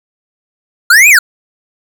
square linear two-way sweep, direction up then down, 1357 to 2563 to 1357 Hz, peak -3 dBFS, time 0.9-1.19 s, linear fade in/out 5 ms, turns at 1.09 s, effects none

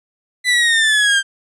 30% pulse exponential sweep, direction down, 2006 to 1576 Hz, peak -9 dBFS, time 0.44-1.23 s, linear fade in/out 50 ms, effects resampled to 22050 Hz

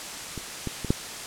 clicks, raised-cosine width 3 ms, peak -21 / -16 / -18 / -7 dBFS, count 4, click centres 0.377 / 0.673 / 0.847 / 0.905 s, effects white hiss -36 dBFS RMS until 1.26 s + low-pass 9000 Hz 12 dB/octave

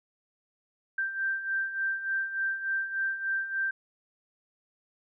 sine beating tone pair, 1568 / 1571.4 Hz, G6 / G6, 0 / +4 cents, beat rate 3.4 Hz, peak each -35 / -29 dBFS, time 0.98-3.71 s, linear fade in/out 5 ms, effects none

